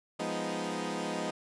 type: chord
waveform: 15% pulse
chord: F half-diminished seventh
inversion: none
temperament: equal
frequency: 174.61 / 207.7 / 246.9 / 311.1 Hz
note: F3 / Ab3 / Cb4 / Eb4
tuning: 0 / 0 / 0 / 0 cents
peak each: -32 dBFS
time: 0.19-1.31 s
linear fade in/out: 10 ms
effects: resampled to 22050 Hz